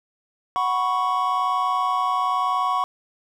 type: chord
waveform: triangle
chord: F# suspended fourth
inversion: none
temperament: equal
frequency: 740 / 987.8 / 1108.7 Hz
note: F#5 / B5 / C#6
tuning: 0 / 0 / 0 cents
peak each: -24 / -24 / -20 dBFS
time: 0.56-2.84 s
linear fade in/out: 0 ms
effects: none